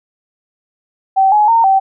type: tone with pitch steps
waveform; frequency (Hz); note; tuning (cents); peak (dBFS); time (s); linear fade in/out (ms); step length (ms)
sine; 771 / 842 / 916 / 773; G5 / G#5 / A#5 / G5; -29 / +24 / -31 / -24; -7; 1.16-1.8; 20; 160
effects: none